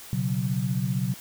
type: chord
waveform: sine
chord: B suspended second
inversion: none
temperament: just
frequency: 123.47 / 138.9 / 185.21 Hz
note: B2 / C#3 / F#3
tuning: 0 / +4 / +2 cents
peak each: -28 dBFS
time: 0.13-1.14 s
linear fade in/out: 0 ms
effects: white hiss -44 dBFS RMS until 1.2 s